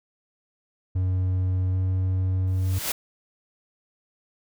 triangle tone with pitch glide, 92.5 to 93.3 Hz, F#2 to F#2, 0 to +15 cents, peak -19 dBFS, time 0.95-2.79 s, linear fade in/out 10 ms, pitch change +15 cents, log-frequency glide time 1.71-1.76 s
white noise with exponential growth, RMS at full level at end -24 dBFS, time 2.47-2.92 s, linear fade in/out 5 ms, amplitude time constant 96 ms
effects none

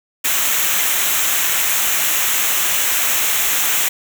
white noise with comb filter, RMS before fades -17 dBFS, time 0.24-3.89 s, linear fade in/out 10 ms, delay 0.21 ms, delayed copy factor -0.65, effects none

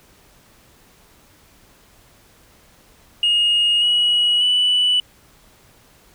sine tone with pitch steps, 2860 / 2913 / 2968 Hz, F7 / F#7 / F#7, +41 / -28 / +5 cents, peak -12 dBFS, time 3.23-5 s, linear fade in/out 2 ms, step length 590 ms, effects tanh soft clip ceiling -11 dBFS + pink hiss -52 dBFS RMS until 6.14 s

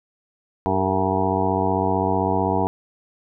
harmonic tone with a mistuned harmonic, 95.6 Hz, G2, 43 cents flat, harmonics 1 / 2 / 3 / 4 / 5 / 7 / 8 / 9 / 10, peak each -27 / -27 / -27 / -27 / -27 / -27 / -27 / -27 / -27 dBFS, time 0.66-2.67 s, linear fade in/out 0 ms, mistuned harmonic 5, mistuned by -58 cents, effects none

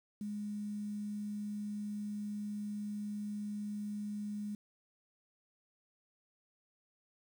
sine tone with quantisation, 207.7 Hz, G#3, in tune, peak -37 dBFS, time 0.21-4.55 s, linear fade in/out 2 ms, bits 10, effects none

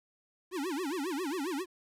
square tone with vibrato, 321.3 Hz, E4, 44 cents flat, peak -33 dBFS, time 0.51-1.66 s, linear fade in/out 50 ms, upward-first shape sine, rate 7.4 Hz, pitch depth 300 cents each way, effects resampled to 32000 Hz + 11-bit

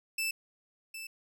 sawtooth tone with echo, 2643 Hz, E7, 4 cents sharp, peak -27 dBFS, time 0.18-0.31 s, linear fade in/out 5 ms, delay 760 ms, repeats 1, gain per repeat -10 dB, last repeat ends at 1.07 s, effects none

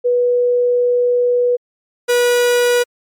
sine / 45% pulse tone pair in turn, 489.1 / 486 Hz, B4 / B4, -17 / -28 cents, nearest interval unison, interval 11 cents, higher first, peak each -11 dBFS, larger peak neither, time 0.04-1.57 / 2.08-2.84 s, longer first, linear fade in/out 20 ms, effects MP3 64 kbps

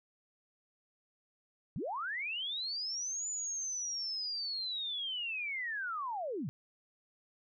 sine linear two-way sweep, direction up then down, 110 to 7040 to 110 Hz, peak -35 dBFS, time 1.76-6.49 s, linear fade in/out 0 ms, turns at 3.28 s, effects none

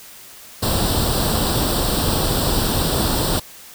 pink noise with comb filter, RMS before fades -19 dBFS, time 0.62-3.4 s, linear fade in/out 10 ms, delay 0.23 ms, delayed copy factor +0.75, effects white hiss -41 dBFS RMS until 3.74 s

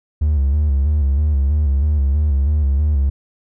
triangle tone with vibrato, 72 Hz, D2, 34 cents flat, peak -10 dBFS, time 0.21-3.1 s, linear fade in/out 10 ms, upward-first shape square, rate 3.1 Hz, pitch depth 80 cents each way, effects tanh soft clip ceiling -7 dBFS

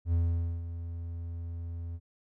triangle tone with ADSR envelope, 84.6 Hz, E2, 45 cents sharp, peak -21 dBFS, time 0.05-2 s, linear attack 78 ms, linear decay 490 ms, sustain -12 dB, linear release 50 ms, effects none

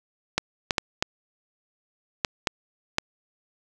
clicks, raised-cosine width 0.2 ms, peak -4 dBFS, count 7, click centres 0.38 / 0.708 / 0.782 / 1.025 / 2.248 / 2.472 / 2.984 s, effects none

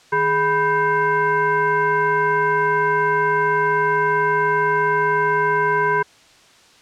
sine tone with frequency modulation, 987.8 Hz, B5, in tune, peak -15 dBFS, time 0.12-6.03 s, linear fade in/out 10 ms, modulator 572 Hz, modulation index 1.2, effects white hiss -50 dBFS RMS until 6.81 s + low-pass 6000 Hz 12 dB/octave

